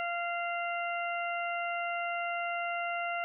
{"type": "harmonic tone", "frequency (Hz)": 692, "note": "F5", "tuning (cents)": -16, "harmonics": [1, 2, 3, 4], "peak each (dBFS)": [-34, -37, -39, -40], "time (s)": [0, 3.24], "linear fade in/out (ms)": 0, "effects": []}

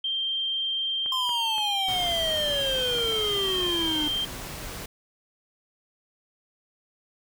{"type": "tone", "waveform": "sine", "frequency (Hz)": 3162, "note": "G7", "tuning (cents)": 14, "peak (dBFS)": -25, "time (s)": [0.04, 4.25], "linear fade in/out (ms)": 5}
{"type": "clicks", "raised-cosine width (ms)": 0.5, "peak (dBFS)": -26, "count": 9, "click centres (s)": [1.061, 1.293, 1.582, 1.917, 2.368, 2.785, 2.985, 3.121, 3.391]}
{"type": "exponential sweep", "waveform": "square", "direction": "down", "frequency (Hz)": [1046.5, 296.4], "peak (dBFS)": -29, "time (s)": [1.12, 4.08], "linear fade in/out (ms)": 2}
{"type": "noise", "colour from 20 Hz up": "pink", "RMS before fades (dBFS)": -37, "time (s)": [1.88, 4.86], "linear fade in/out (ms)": 5}
{"effects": []}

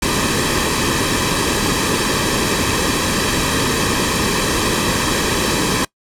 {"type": "noise with comb filter", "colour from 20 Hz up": "pink", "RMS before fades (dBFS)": -17, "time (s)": [0.02, 5.85], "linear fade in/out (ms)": 5, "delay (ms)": 1.4, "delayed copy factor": -0.65, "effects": ["noise-tail reverb RT60 0.1 s tail -23 dB re dry", "low-pass 10000 Hz 12 dB/octave"]}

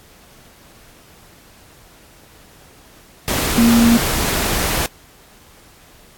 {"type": "tone in noise", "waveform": "sine", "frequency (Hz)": 233.1, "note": "A#3", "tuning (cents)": 0, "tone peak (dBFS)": -9, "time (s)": [3.58, 3.97], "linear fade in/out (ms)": 0, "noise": "pink", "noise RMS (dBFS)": -19, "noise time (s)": [3.28, 4.86], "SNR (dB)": 7, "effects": ["pink hiss -47 dBFS RMS until 6.17 s", "AAC 64 kbps"]}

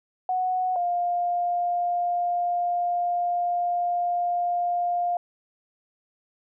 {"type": "tone pair in turn", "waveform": "sine", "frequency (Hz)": [738, 703.5], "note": ["F#5", "F5"], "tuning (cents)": [-5, 12], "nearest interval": "minor second", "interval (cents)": 83, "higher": "first", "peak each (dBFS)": [-22, -22], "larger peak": "neither", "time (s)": [[0.29, 0.76], [0.76, 5.17]], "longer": "second", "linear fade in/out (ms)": 2, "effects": []}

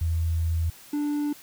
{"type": "tone pair in turn", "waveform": ["sine", "triangle"], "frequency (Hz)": [82.4, 293.6], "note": ["E2", "D4"], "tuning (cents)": [0, 0], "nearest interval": "octave + minor seventh", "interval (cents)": 2200, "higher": "second", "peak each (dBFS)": -22, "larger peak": "neither", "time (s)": [[0.01, 0.7], [0.93, 1.33]], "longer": "first", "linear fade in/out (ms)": 5, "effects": ["white hiss -49 dBFS RMS until 1.42 s"]}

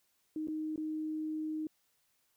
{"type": "tone with dropouts", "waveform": "sine", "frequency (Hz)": 311.1, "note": "D#4", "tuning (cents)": 0, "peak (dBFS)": -34, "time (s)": [0.36, 1.67], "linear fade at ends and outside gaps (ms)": 2, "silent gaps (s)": [[0.473, 0.483], [0.76, 0.777]], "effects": ["white hiss -75 dBFS RMS until 2.36 s"]}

